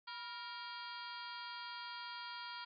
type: harmonic tone with a mistuned harmonic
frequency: 466.2 Hz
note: A#4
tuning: in tune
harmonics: 2 / 3 / 4 / 5 / 6 / 7 / 8 / 9 / 10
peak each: -49 / -50 / -57 / -57 / -60 / -53 / -63 / -55 / -54 dBFS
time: 0.07-2.65 s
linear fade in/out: 10 ms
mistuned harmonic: 2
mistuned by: +71 cents
effects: none